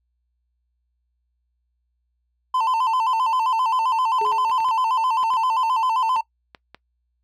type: tone with vibrato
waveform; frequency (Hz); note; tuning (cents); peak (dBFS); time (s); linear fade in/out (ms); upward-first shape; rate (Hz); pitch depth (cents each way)
triangle; 958; A#5; +47; -16; 2.54-6.21; 5; square; 7.6; 110
type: tone with exponential decay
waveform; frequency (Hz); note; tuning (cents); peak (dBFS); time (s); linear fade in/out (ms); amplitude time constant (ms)
sine; 422.8; G#4; +31; -24; 4.21-4.6; 5; 83
type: clicks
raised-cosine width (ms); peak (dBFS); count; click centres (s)
0.3; -23; 11; 4.214 / 4.265 / 4.325 / 4.497 / 4.604 / 4.687 / 5.23 / 5.337 / 6.165 / 6.548 / 6.746
effects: noise-tail reverb RT60 0.1 s tail -21 dB re dry + added 60 Hz sine -69 dBFS peak until 7.23 s